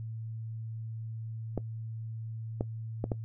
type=clicks; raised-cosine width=2 ms; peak=-17 dBFS; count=4; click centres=1.577 / 2.609 / 3.041 / 3.118 s; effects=noise-tail reverb RT60 0.1 s tail -19 dB re dry + added 112 Hz sine -36 dBFS peak until 3.24 s